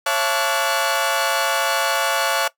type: tone cluster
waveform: sawtooth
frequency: 547 / 675 / 876 / 1147 / 1458 Hz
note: C#5 / E5 / A5 / D6 / F#6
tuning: -23 / +41 / -8 / -41 / -26 cents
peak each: -21 dBFS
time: 0.06-2.48 s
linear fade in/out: 5 ms
effects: noise-tail reverb RT60 0.1 s tail -18 dB re dry